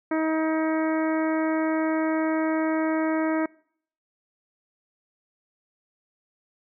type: harmonic tone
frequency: 317.1 Hz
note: D#4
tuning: 33 cents sharp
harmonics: 1 / 2 / 3 / 4 / 5 / 6 / 7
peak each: -23 / -29 / -33 / -35 / -37 / -39 / -40 dBFS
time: 0.11-3.46 s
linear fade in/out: 5 ms
effects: noise-tail reverb RT60 0.6 s tail -24 dB re dry